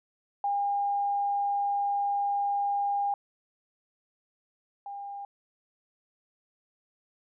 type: tone pair in turn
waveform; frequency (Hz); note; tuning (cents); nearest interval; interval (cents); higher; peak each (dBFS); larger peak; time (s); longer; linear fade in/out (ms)
sine; 807 / 803.6; G#5 / G5; -50 / +43; unison; 7; first; -25 / -36; first; 0.44-3.14 / 4.86-5.25; first; 2
effects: none